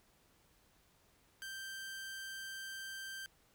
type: tone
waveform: sawtooth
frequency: 1568 Hz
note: G6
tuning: in tune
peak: -40 dBFS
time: 1.42-3.26 s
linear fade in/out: 0 ms
effects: pink hiss -70 dBFS RMS until 3.54 s